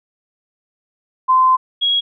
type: tone pair in turn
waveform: sine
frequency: 1033 / 3310 Hz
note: C6 / G#7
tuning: -22 / -6 cents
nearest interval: octave + minor sixth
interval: 2016 cents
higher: second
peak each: -9 / -13 dBFS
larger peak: first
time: 1.28-1.57 / 1.81-2.01 s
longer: first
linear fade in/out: 20 ms
effects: none